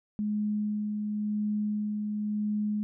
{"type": "tone with tremolo", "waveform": "sine", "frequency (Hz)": 210, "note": "G#3", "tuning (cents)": 19, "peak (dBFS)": -26, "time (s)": [0.19, 2.83], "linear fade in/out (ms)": 0, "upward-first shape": "sine", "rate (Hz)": 0.94, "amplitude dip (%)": 30, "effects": []}